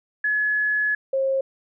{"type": "tone pair in turn", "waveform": "sine", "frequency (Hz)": [1700, 536.5], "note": ["G#6", "C5"], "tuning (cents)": [40, 43], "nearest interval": "octave + minor sixth", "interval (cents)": 1997, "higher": "first", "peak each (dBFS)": -19, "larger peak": "neither", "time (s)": [[0.24, 0.95], [1.13, 1.41]], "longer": "first", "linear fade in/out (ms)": 5, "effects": []}